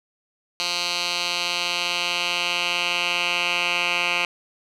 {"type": "tone with band-pass filter sweep", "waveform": "10% pulse", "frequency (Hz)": 175.2, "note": "F3", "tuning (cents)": 6, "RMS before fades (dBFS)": -24, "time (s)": [0.6, 4.25], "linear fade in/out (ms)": 0, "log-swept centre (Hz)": [4000, 2500], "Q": 2.3, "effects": []}